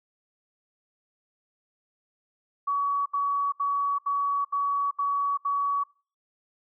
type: tone bursts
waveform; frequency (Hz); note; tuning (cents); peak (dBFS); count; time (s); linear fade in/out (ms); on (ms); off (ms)
sine; 1131; C#6; +34; -23; 7; 2.67-5.838; 10; 390; 73
effects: noise-tail reverb RT60 0.4 s tail -22 dB re dry